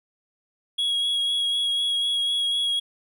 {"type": "tone with vibrato", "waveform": "triangle", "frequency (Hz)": 3322, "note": "G#7", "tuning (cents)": 0, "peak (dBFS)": -20, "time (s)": [0.78, 2.8], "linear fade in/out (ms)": 10, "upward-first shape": "sine", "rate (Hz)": 4, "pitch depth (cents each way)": 15, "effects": []}